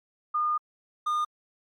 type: tone pair in turn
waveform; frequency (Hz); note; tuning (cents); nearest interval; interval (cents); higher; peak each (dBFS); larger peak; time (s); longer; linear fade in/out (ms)
sine / triangle; 1217 / 1217; D#6 / D#6; -39 / -39; unison; 0; neither; -23 / -22; second; 0.34-0.58 / 1.06-1.25; first; 10
effects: MP3 64 kbps